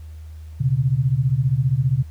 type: beating tone pair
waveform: sine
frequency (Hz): 123.47 / 138.47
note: B2 / C#3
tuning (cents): 0 / -2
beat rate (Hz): 15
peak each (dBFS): -19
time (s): 0.6-2.03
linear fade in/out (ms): 10
effects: added 78 Hz sine -34 dBFS peak until 2.1 s + pink hiss -57 dBFS RMS until 2.1 s